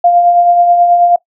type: tone with tremolo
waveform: sine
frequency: 699 Hz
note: F5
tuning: 1 cent sharp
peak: -3 dBFS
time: 0.04-1.16 s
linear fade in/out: 5 ms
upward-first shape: triangle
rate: 9.3 Hz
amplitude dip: 45%
effects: noise-tail reverb RT60 0.1 s tail -21 dB re dry